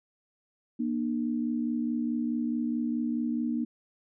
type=tone pair together; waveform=sine; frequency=237.4 / 302.1 Hz; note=A#3 / D4; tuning=+32 / +49 cents; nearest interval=major third; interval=417 cents; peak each=-28 / -32 dBFS; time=0.79-3.65 s; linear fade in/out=10 ms; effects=none